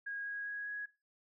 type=tone with pitch steps; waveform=sine; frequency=1639 / 1648.5 / 1658 / 1667.6 Hz; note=G#6 / G#6 / G#6 / G#6; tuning=-23 / -13 / -3 / +7 cents; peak=-38 dBFS; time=0.06-0.86 s; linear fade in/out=10 ms; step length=200 ms; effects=noise-tail reverb RT60 0.3 s tail -19 dB re dry